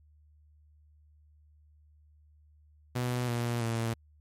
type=tone with pitch steps; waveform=sawtooth; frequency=123.47 / 119.06 / 114.8 Hz; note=B2 / A#2 / A#2; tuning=0 / +37 / -26 cents; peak=-25 dBFS; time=2.95-3.94 s; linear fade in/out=10 ms; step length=330 ms; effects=added 75 Hz sine -58 dBFS peak until 4.2 s + MP3 64 kbps